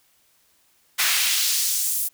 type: noise with high-pass filter sweep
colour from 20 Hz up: pink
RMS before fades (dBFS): -22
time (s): 0.98-2.09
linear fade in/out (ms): 20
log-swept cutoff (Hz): 1700 to 11000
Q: 1
effects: white hiss -62 dBFS RMS until 2.13 s